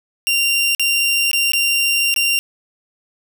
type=tone with dropouts; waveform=sawtooth; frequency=2773 Hz; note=F7; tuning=13 cents flat; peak=-11 dBFS; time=0.27-2.39 s; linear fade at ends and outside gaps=0 ms; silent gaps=0.749-0.796 / 1.314-1.332 / 1.52-1.534 / 2.141-2.162 s; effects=none